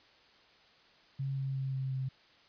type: tone with pitch steps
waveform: sine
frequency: 136.2 / 135.1 / 134.01 / 132.94 / 131.86 Hz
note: C#3 / C#3 / C3 / C3 / C3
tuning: -30 / -44 / +42 / +28 / +14 cents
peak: -32 dBFS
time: 1.19-2.09 s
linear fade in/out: 10 ms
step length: 180 ms
effects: white hiss -62 dBFS RMS until 2.48 s + resampled to 11025 Hz